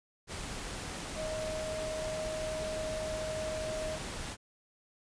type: tone in noise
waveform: sine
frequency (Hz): 627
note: D#5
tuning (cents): +13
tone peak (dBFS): -35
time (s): 1.15-3.99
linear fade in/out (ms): 50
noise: pink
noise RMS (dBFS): -40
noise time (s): 0.27-4.37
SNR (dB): +2
effects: resampled to 22050 Hz